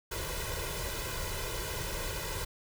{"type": "noise with comb filter", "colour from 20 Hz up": "pink", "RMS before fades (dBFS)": -36, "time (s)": [0.11, 2.45], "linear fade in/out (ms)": 10, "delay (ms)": 2, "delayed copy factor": 0.8, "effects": []}